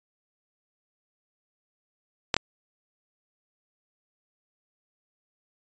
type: clicks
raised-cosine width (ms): 0.2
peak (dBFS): -4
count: 2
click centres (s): 2.342 / 2.366
effects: resampled to 16000 Hz